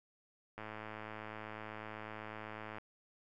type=click train; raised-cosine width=0.5 ms; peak=-30 dBFS; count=239; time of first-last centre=0.58-2.784 s; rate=108 Hz; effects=none